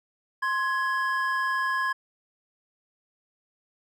triangle tone pair together, 1053 / 1673.2 Hz, C6 / G#6, +11 / +12 cents, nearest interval minor sixth, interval 801 cents, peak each -25 dBFS, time 0.42-1.93 s, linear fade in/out 10 ms, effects none

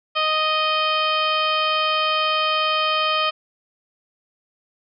harmonic tone, 622.3 Hz, D#5, in tune, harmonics 1 / 2 / 3 / 4 / 5 / 6 / 7 / 8, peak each -26 / -21 / -33 / -26 / -24 / -37 / -34 / -35 dBFS, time 0.15-3.31 s, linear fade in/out 20 ms, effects none

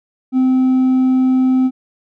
sine tone with hard clipping, 258.5 Hz, C4, 21 cents flat, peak -11 dBFS, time 0.32-1.71 s, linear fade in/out 50 ms, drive 2 dB, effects none

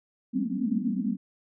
white band-pass noise, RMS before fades -28 dBFS, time 0.33-1.17 s, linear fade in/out 20 ms, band 190 to 270 Hz, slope 96 dB/octave, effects none

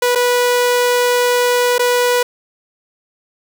sawtooth tone with dropouts, 490 Hz, B4, 14 cents flat, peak -8 dBFS, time 0.02-2.23 s, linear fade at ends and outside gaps 5 ms, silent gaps 0.151-0.156 / 1.782-1.793 s, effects none

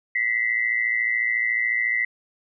sine tone pair together, 1945 / 2059 Hz, B6 / C7, -27 / -28 cents, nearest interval minor second, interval 99 cents, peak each -23 dBFS, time 0.15-2.05 s, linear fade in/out 5 ms, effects none

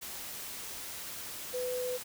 sine tone in noise, 500 Hz, B4, 21 cents sharp, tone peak -32 dBFS, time 1.53-1.98 s, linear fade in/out 20 ms, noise white, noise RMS -42 dBFS, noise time 0.01-2.04 s, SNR +7 dB, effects none

